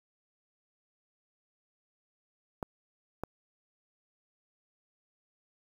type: clicks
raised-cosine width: 1 ms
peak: -20 dBFS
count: 2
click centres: 2.628 / 3.236 s
effects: 8-bit